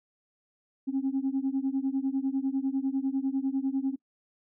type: beating tone pair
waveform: sine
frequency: 264.5 / 274.5 Hz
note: C4 / C#4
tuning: +19 / -17 cents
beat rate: 10 Hz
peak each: -28 dBFS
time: 0.87-3.96 s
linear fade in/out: 20 ms
effects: noise-tail reverb RT60 0.1 s tail -23 dB re dry + tanh soft clip ceiling -21 dBFS